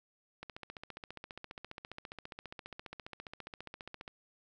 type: click train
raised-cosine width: 0.3 ms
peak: -28 dBFS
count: 55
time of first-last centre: 0.43-4.079 s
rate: 14.8 Hz
effects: none